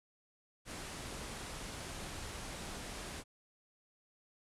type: low-pass noise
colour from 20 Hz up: pink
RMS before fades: -45 dBFS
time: 0.65-3.24 s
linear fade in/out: 50 ms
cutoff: 11000 Hz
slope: 48 dB/octave
effects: none